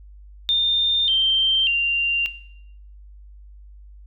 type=tone with pitch steps; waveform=sine; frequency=3619 / 3138 / 2778 Hz; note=A7 / G7 / F7; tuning=+48 / +1 / -10 cents; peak=-16 dBFS; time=0.49-2.26 s; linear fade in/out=0 ms; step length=590 ms; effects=noise-tail reverb RT60 0.7 s tail -17 dB re dry + added 50 Hz sine -41 dBFS peak until 4.06 s